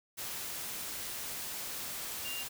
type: tone in noise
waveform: sine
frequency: 2794 Hz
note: F7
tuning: in tune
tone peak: -39 dBFS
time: 2.24-2.44 s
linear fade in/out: 20 ms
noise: white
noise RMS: -40 dBFS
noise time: 0.17-2.49 s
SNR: -2 dB
effects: none